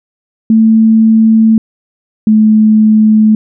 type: tone pair in turn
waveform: sine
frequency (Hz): 222 / 216.2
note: A3 / A3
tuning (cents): +16 / -30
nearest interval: unison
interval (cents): 46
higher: first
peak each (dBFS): -3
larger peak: neither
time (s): 0.5-1.58 / 2.27-3.35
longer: neither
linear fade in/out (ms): 2
effects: none